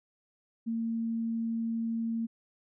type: tone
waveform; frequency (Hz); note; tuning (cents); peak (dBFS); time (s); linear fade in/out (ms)
sine; 228.1; A#3; -37; -29; 0.66-2.27; 20
effects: none